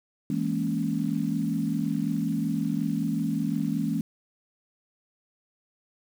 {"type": "chord", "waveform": "sine", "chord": "A# half-diminished seventh", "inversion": "second", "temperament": "equal", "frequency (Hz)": [164.81, 207.7, 233.1, 277.2], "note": ["E3", "G#3", "A#3", "C#4"], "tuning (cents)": [0, 0, 0, 0], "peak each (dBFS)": -30, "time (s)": [0.3, 4.01], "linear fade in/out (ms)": 2, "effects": ["8-bit"]}